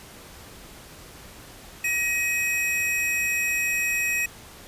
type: tone pair together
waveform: square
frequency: 1895.4 / 2530 Hz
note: A#6 / D#7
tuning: +28 / +28 cents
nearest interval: perfect fourth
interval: 500 cents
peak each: -30 / -24 dBFS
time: 1.84-4.26 s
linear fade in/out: 5 ms
effects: pink hiss -45 dBFS RMS until 4.67 s + resampled to 32000 Hz